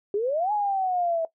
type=exponential two-way sweep; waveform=sine; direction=up then down; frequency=392 to 848 to 647 Hz; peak=-22 dBFS; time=0.14-1.25 s; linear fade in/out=2 ms; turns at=0.52 s; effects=noise-tail reverb RT60 0.1 s tail -17 dB re dry